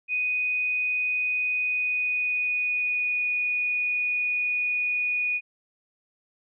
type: tone with pitch glide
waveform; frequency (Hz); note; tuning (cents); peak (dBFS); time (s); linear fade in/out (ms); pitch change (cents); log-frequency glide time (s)
sine; 2489 to 2466; D#7 to D#7; 0 to -16; -23; 0.08-5.41; 50; -16; 1.62-3.27
effects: none